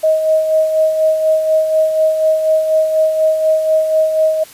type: tone with tremolo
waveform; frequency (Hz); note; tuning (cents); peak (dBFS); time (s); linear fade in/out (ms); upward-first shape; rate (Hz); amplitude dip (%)
sine; 630; D#5; +21; -8; 0.03-4.44; 10; sine; 4.1; 50
effects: white hiss -39 dBFS RMS until 4.53 s + resampled to 32000 Hz